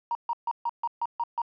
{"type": "tone bursts", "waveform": "triangle", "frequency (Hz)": 940, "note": "A#5", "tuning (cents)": 14, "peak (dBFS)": -21, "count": 8, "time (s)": [0.11, 1.418], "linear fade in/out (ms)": 2, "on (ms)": 41, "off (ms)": 140, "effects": ["tanh soft clip ceiling -23 dBFS", "resampled to 11025 Hz"]}